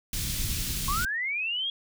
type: band-stop noise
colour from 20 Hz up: pink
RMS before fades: -30 dBFS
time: 0.13-1.05 s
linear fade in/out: 2 ms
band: 160 to 3400 Hz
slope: 12 dB/octave
type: linear sweep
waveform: sine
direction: up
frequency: 1062 to 3322 Hz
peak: -27 dBFS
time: 0.88-1.7 s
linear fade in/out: 2 ms
effects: none